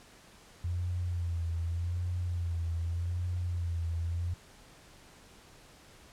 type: tone with vibrato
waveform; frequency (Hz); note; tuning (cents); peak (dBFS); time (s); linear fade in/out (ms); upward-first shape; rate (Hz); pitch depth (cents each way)
sine; 86.2; F2; -22; -30; 0.64-4.34; 5; sine; 0.84; 57
effects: pink hiss -56 dBFS RMS until 6.12 s + low-pass 10000 Hz 12 dB/octave